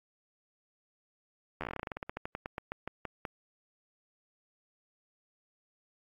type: slowing click train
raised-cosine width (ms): 0.5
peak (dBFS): -21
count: 25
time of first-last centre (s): 1.61-3.252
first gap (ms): 12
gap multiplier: 1.13
effects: AAC 64 kbps